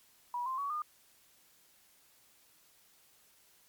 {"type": "tone with pitch steps", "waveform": "sine", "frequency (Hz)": [970, 1045.6, 1127.2, 1215.1], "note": ["B5", "C6", "C#6", "D#6"], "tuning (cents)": [-31, -1, 29, -41], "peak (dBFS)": -33, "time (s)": [0.34, 0.82], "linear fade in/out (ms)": 2, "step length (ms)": 120, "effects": ["white hiss -65 dBFS RMS until 3.68 s", "MP3 96 kbps"]}